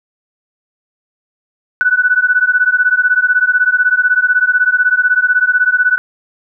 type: beating tone pair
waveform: sine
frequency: 1480 / 1496 Hz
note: F#6 / F#6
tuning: 0 / +19 cents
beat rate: 16 Hz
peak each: -12 dBFS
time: 1.81-5.98 s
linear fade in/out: 0 ms
effects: none